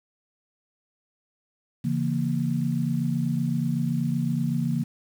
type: chord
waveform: sine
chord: A# diminished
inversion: first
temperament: just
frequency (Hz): 139.85 / 167.82 / 233.1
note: C#3 / E3 / A#3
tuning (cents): +16 / +31 / 0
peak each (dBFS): -27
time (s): 1.84-4.84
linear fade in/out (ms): 10
effects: 8-bit